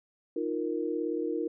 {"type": "chord", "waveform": "sine", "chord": "Eb suspended second", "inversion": "none", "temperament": "equal", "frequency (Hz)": [311.1, 349.2, 466.2], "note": ["Eb4", "F4", "Bb4"], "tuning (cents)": [0, 0, 0], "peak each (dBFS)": -33, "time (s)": [0.36, 1.48], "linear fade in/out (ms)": 5, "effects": []}